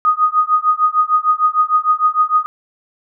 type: tone with tremolo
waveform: sine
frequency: 1243 Hz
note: D#6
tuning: 2 cents flat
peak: -7 dBFS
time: 0.05-2.46 s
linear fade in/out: 0 ms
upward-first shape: triangle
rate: 6.6 Hz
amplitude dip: 100%
effects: none